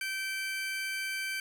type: tone pair together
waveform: 35% pulse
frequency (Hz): 1548.2 / 2325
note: G6 / D7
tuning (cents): -22 / -18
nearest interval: perfect fifth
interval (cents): 704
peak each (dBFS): -35 / -33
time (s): 0.01-1.4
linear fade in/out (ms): 2
effects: none